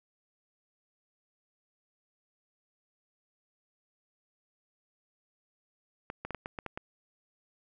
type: clicks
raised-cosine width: 0.5 ms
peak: -22 dBFS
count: 8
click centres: 6.101 / 6.25 / 6.307 / 6.347 / 6.459 / 6.588 / 6.663 / 6.775 s
effects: none